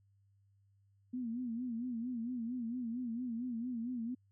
sine tone with vibrato, 239.6 Hz, A#3, 48 cents sharp, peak -36 dBFS, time 1.13-4.15 s, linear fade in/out 10 ms, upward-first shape sine, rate 4.4 Hz, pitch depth 110 cents each way, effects added 99 Hz sine -67 dBFS peak until 4.31 s

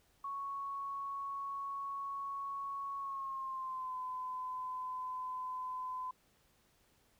sine tone with pitch glide, 1108.7 to 1016.7 Hz, C#6 to B5, 0 to +50 cents, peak -38 dBFS, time 0.24-6.11 s, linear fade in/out 5 ms, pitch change -150 cents, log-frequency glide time 2.98-3.97 s, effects pink hiss -71 dBFS RMS until 7.19 s

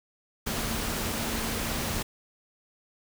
sine tone in noise, 226.7 Hz, A#3, 48 cents flat, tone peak -38 dBFS, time 0.46-2.03 s, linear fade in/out 10 ms, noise pink, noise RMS -31 dBFS, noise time 0.46-2.03 s, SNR -10 dB, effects none

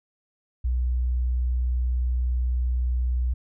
sine tone, 61.74 Hz, B1, in tune, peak -21 dBFS, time 0.64-3.34 s, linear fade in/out 10 ms, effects none

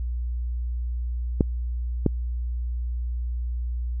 clicks, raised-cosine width 3 ms, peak -5 dBFS, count 2, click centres 1.408 / 2.063 s, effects added 60 Hz sine -25 dBFS peak until 4 s

